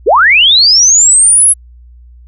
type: linear sweep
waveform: sine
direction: up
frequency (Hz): 316.3 to 10950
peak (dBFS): -3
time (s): 0.06-1.54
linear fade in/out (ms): 20
effects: added 60 Hz sine -34 dBFS peak until 2.27 s